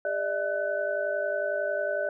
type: tone cluster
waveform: sine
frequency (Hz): 405.3 / 594 / 645 / 1502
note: G#4 / D5 / E5 / F#6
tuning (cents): -42 / +20 / -38 / +26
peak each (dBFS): -37 / -28 / -33 / -33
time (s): 0.05-2.09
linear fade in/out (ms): 2
effects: none